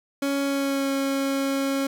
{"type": "tone with pitch glide", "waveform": "30% pulse", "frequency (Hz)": [278.5, 273.6], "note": ["C#4", "C#4"], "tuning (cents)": [8, -23], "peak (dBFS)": -20, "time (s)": [0.22, 1.87], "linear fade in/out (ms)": 5, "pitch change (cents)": -31, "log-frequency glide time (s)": [0.43, 0.91], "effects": []}